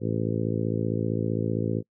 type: harmonic tone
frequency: 55.4 Hz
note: A1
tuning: 13 cents sharp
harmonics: 2 / 3 / 4 / 5 / 6 / 7 / 8 / 9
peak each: -29 / -31 / -32 / -33 / -34 / -34 / -35 / -36 dBFS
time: 0-1.83 s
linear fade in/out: 50 ms
effects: noise-tail reverb RT60 0.1 s tail -26 dB re dry